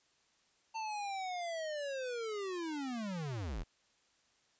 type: linear sweep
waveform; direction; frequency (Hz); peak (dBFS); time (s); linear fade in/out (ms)
square; down; 901 to 31.92; -38; 0.74-3.64; 20
effects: white hiss -72 dBFS RMS until 4.59 s + resampled to 16000 Hz